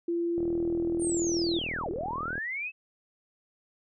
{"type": "tone with pitch glide", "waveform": "sine", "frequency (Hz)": [341.3, 338.4], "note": ["F4", "E4"], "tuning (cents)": [-40, 45], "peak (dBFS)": -26, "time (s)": [0.08, 1.59], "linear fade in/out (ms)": 5, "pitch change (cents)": -15, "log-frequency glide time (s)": [0.38, 0.92]}
{"type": "click train", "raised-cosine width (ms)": 2, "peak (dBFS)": -25, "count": 82, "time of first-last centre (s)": [0.38, 2.38], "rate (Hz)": 40.5}
{"type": "linear two-way sweep", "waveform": "sine", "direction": "down then up", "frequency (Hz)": [9130, 313.3, 2647], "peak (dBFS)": -31, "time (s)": [0.99, 2.72], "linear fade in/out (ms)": 50, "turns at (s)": 1.9}
{"effects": []}